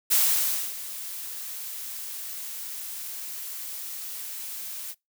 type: noise with ADSR envelope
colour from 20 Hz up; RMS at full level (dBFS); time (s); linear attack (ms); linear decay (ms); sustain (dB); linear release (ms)
blue; -20; 0.1-4.95; 21; 610; -16; 48
effects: noise-tail reverb RT60 0.2 s tail -24 dB re dry